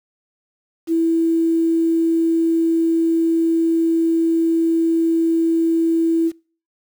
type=tone with quantisation; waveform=sine; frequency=329.6 Hz; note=E4; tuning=in tune; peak=-14 dBFS; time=0.87-6.32 s; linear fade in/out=50 ms; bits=7; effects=noise-tail reverb RT60 0.4 s tail -24 dB re dry